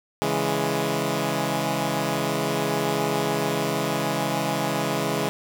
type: chord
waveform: 10% pulse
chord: C# minor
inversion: none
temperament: equal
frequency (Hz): 138.59 / 164.81 / 207.7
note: C#3 / E3 / G#3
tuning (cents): 0 / 0 / 0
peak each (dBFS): -19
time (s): 0.22-5.29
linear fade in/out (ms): 0
effects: none